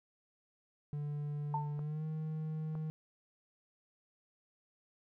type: tone with pitch glide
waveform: triangle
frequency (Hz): 146.83 to 156.46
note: D3 to D#3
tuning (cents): 0 to +10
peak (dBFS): -34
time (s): 0.93-2.9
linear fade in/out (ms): 0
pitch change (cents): +110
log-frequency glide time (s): 1.77-2.04
type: tone with exponential decay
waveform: sine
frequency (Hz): 894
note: A5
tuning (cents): +27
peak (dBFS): -30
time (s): 1.54-1.8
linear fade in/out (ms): 2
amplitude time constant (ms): 55
type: clicks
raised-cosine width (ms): 1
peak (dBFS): -36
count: 2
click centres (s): 1.792 / 2.753
effects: none

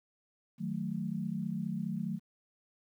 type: chord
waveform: sine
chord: D# diminished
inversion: none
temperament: equal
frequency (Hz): 155.56 / 185 / 220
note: D#3 / F#3 / A3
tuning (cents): 0 / 0 / 0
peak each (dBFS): -39 / -36 / -37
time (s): 0.58-2.2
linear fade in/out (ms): 50
effects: 11-bit

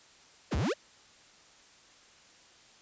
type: exponential two-way sweep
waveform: square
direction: down then up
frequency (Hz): 733 to 59.1 to 662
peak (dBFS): -28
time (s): 0.51-0.74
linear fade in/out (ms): 20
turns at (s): 0.56
effects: white hiss -58 dBFS RMS until 2.81 s + resampled to 16000 Hz

